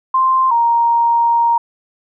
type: tone pair in turn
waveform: sine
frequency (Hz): 1046.5 / 934.7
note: C6 / A#5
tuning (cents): 0 / +4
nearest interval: major second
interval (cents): 196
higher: first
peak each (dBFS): -10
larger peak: neither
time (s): 0.14-0.51 / 0.51-1.58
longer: second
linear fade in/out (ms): 5
effects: none